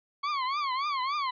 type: tone with vibrato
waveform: 40% pulse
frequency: 1101 Hz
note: C#6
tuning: 12 cents flat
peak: -27 dBFS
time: 0.23-1.31 s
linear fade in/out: 10 ms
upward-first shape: triangle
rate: 3.5 Hz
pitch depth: 180 cents each way
effects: resampled to 11025 Hz